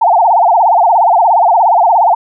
sine tone with vibrato, 794 Hz, G5, 22 cents sharp, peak -5 dBFS, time 0.01-2.15 s, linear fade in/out 10 ms, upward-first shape sine, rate 17 Hz, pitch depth 270 cents each way, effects none

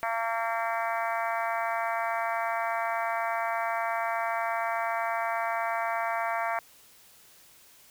harmonic tone, 228.3 Hz, A#3, 36 cents flat, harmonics 3 / 4 / 5 / 6 / 7 / 8 / 9 / 10, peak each -31 / -33 / -35 / -37 / -38 / -39 / -40 / -41 dBFS, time 0.03-6.59 s, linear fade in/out 0 ms, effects white hiss -56 dBFS RMS until 7.9 s

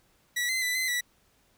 sawtooth tone with pitch steps, 1945 / 2058 / 1990 / 2046 / 1953 Hz, B6 / C7 / B6 / C7 / B6, -27 / -29 / +13 / -39 / -20 cents, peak -23 dBFS, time 0.36-1.01 s, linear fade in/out 10 ms, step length 130 ms, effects pink hiss -66 dBFS RMS until 1.57 s

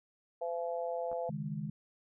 harmonic tone, 170 Hz, F3, 46 cents flat, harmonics 3 / 4 / 5, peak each -36 / -37 / -44 dBFS, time 0.41-1.3 s, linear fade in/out 10 ms
clicks, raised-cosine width 1 ms, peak -36 dBFS, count 2, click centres 1.116 / 1.129 s
sine chord, C# suspended second, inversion none, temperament equal, 138.59 / 155.56 / 207.7 Hz, C#3 / D#3 / G#3, 0 / 0 / 0 cents, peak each -42 / -38 / -40 dBFS, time 1.29-1.7 s, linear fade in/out 5 ms
effects none

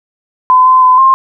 sine tone with pitch steps, 1017 / 1028 / 1016 / 1060 Hz, C6 / C6 / B5 / C6, -50 / -31 / +49 / +22 cents, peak -3 dBFS, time 0.5-1.14 s, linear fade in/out 0 ms, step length 160 ms, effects none

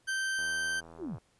40% pulse tone, 1557 Hz, G6, 12 cents flat, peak -29 dBFS, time 0.07-0.81 s, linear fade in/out 20 ms
click train, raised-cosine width 1 ms, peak -36 dBFS, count 66, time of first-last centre 0.39-1.183 s, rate 82 Hz
sine linear sweep, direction down, 428.5 to 62.5 Hz, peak -35 dBFS, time 0.98-1.19 s, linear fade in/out 50 ms
effects pink hiss -69 dBFS RMS until 1.39 s + resampled to 24000 Hz

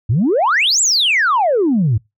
sine exponential two-way sweep, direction up then down, 98 to 7902 to 98 Hz, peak -10 dBFS, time 0.09-1.98 s, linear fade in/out 10 ms, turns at 0.81 s, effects noise-tail reverb RT60 0.2 s tail -24 dB re dry + tanh soft clip ceiling -8 dBFS

